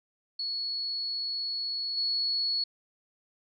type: tone with level steps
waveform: sine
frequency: 4378 Hz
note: C#8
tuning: 22 cents flat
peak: -30 / -26 dBFS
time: 0.39-2.64 s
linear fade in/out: 5 ms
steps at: 1.97 s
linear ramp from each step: 5 ms
effects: none